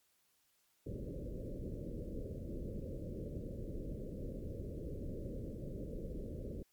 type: low-pass noise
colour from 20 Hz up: pink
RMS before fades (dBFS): -43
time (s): 0.86-6.63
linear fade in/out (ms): 5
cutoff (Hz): 580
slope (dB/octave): 96
effects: white hiss -75 dBFS RMS until 6.72 s + MP3 96 kbps